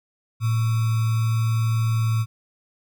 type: tone with sample-and-hold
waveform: sine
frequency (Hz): 112.6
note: A2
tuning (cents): +40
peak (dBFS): -18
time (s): 0.4-2.26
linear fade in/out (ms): 50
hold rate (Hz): 1225
effects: none